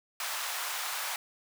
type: high-pass noise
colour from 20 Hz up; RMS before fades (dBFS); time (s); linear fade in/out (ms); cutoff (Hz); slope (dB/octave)
pink; -35; 0.2-1.16; 2; 780; 24
effects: none